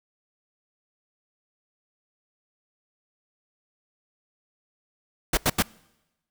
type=noise bursts; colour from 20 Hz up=pink; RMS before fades=-21 dBFS; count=3; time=5.33-5.625 s; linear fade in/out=5 ms; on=43 ms; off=83 ms; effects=noise-tail reverb RT60 1.0 s tail -25 dB re dry